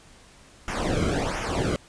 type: noise with flanger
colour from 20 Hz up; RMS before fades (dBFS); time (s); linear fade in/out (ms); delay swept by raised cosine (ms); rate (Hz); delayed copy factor
brown; -26; 0.68-1.76; 0; 0.23 to 1.14; 1.4; -0.85
effects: pink hiss -52 dBFS RMS until 1.88 s + resampled to 22050 Hz